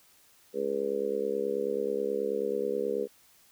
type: harmonic tone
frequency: 69.3 Hz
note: C#2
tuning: in tune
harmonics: 3 / 4 / 5 / 6 / 7 / 8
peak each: -40 / -41 / -40 / -31 / -31 / -42 dBFS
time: 0.53-3.08 s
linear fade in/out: 50 ms
effects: white hiss -61 dBFS RMS until 3.51 s